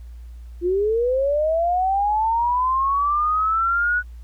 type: linear sweep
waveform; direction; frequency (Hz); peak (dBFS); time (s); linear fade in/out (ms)
sine; up; 340 to 1480; -17; 0.61-4.03; 50
effects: added 59 Hz sine -35 dBFS peak until 4.23 s + pink hiss -61 dBFS RMS until 4.23 s